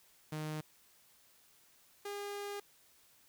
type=tone pair in turn; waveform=sawtooth; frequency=154.2 / 406.2 Hz; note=D#3 / G#4; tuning=-15 / -38 cents; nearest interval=octave + perfect fourth; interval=1677 cents; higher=second; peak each=-34 / -36 dBFS; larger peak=first; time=0.32-0.61 / 2.05-2.6 s; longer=second; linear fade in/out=5 ms; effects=white hiss -66 dBFS RMS until 3.28 s